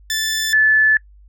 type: tone pair in turn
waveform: 15% pulse / sine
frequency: 1757 / 1737.8 Hz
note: A6 / A6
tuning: -3 / -22 cents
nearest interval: unison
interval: 19 cents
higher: first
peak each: -12 / -10 dBFS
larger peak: second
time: 0.1-0.53 / 0.53-0.97 s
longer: second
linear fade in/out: 2 ms
effects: noise-tail reverb RT60 0.1 s tail -25 dB re dry + added 50 Hz sine -43 dBFS peak until 1.28 s